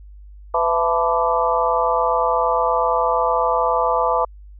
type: harmonic tone with a mistuned harmonic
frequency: 167 Hz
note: E3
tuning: 23 cents sharp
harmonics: 3 / 4 / 5 / 6 / 7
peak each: -22 / -22 / -22 / -22 / -22 dBFS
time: 0.54-4.25 s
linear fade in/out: 5 ms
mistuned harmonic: 5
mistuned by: +78 cents
effects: added 50 Hz sine -38 dBFS peak until 4.59 s